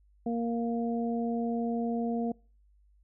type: harmonic tone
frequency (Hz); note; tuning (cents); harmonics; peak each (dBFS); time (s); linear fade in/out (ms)
233.1; A#3; 0; 1 / 2 / 3; -29 / -35 / -37; 0.26-2.32; 5
effects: noise-tail reverb RT60 0.4 s tail -26 dB re dry + added 50 Hz sine -60 dBFS peak until 3.03 s